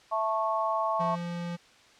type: chord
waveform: sine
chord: A major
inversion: second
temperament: just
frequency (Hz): 660 / 880 / 1100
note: E5 / A5 / C#6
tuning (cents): +2 / 0 / -14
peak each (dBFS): -30 / -31 / -29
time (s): 0.11-1.16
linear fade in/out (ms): 20
type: tone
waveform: square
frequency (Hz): 172.8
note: F3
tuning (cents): -18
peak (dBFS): -33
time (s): 0.99-1.57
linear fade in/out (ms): 20
effects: white hiss -57 dBFS RMS until 1.99 s + low-pass 5000 Hz 12 dB/octave